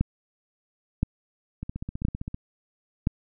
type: two click trains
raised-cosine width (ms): 5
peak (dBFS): -9 / -20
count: 4 / 12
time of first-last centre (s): 0.01-3.071 / 1.63-2.344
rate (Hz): 0.98 / 15.4
effects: none